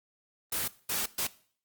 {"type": "noise bursts at uneven times", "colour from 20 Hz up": "white", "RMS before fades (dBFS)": -31, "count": 3, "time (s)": [[0.52, 0.68], [0.89, 1.06], [1.18, 1.27]], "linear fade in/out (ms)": 5, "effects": ["noise-tail reverb RT60 0.5 s tail -19 dB re dry", "Opus 24 kbps"]}